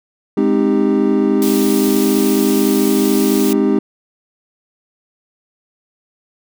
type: chord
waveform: triangle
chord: Ab major seventh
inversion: none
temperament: equal with one note detuned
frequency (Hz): 207.7 / 261.6 / 311.1 / 395.2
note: Ab3 / C4 / Eb4 / G4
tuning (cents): 0 / 0 / 0 / +14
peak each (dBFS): -15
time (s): 0.37-3.79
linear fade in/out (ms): 5
type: band-stop noise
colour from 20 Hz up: white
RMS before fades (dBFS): -25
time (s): 1.42-3.53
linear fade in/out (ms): 0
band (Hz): 300 to 2100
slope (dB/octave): 24
effects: none